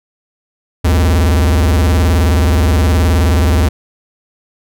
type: tone with vibrato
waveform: square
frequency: 78.8 Hz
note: D#2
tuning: 23 cents sharp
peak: -9 dBFS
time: 0.84-3.69 s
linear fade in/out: 10 ms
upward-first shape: square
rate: 19 Hz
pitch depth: 220 cents each way
effects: none